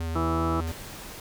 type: tone with vibrato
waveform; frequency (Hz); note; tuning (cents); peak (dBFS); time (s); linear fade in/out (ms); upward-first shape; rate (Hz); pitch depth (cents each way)
square; 82.1; E2; -6; -29; 0-0.72; 5; triangle; 7.2; 18
type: harmonic tone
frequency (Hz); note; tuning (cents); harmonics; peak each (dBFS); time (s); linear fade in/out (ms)
164.3; E3; -5; 1 / 2 / 3 / 4 / 5 / 6 / 7 / 8; -33 / -28 / -36 / -37 / -37 / -37 / -36 / -31; 0.15-0.61; 10
type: noise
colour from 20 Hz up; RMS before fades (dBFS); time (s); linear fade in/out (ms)
pink; -41; 0.67-1.2; 2
effects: none